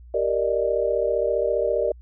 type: chord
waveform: sine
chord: Eb major seventh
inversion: first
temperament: equal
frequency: 392 / 466.2 / 587.3 / 622.3 Hz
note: G4 / Bb4 / D5 / Eb5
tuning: 0 / 0 / 0 / 0 cents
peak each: -27 / -24 / -24 / -27 dBFS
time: 0.14-1.92 s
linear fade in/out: 5 ms
effects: added 60 Hz sine -42 dBFS peak until 2.01 s